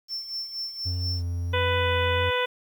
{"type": "tone with tremolo", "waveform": "triangle", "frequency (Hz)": 5380, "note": "E8", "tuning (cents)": 34, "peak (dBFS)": -27, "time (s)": [0.08, 1.23], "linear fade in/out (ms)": 50, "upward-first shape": "sine", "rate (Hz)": 4.2, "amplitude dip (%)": 65}
{"type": "tone with vibrato", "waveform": "triangle", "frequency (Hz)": 87.7, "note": "F2", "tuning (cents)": 8, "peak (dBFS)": -24, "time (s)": [0.85, 2.31], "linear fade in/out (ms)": 20, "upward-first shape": "square", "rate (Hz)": 1.5, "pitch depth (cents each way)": 21}
{"type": "harmonic tone", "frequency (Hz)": 496.9, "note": "B4", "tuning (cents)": 11, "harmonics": [1, 2, 3, 4, 5, 6, 7], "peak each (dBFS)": [-26, -29, -31, -32, -33, -34, -34], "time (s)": [1.53, 2.46], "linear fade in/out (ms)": 10}
{"effects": ["9-bit"]}